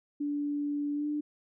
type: tone with pitch glide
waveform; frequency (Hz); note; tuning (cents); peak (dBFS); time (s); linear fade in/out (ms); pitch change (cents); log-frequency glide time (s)
sine; 290.4 to 297; D4 to D4; -19 to +20; -29; 0.2-1.21; 10; +39; 0.94-1.07
effects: none